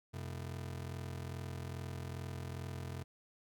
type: ring-modulated tone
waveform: 40% pulse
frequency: 110 Hz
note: A2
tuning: in tune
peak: -37 dBFS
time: 0.13-3.04 s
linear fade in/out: 20 ms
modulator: 21.2 Hz
effects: none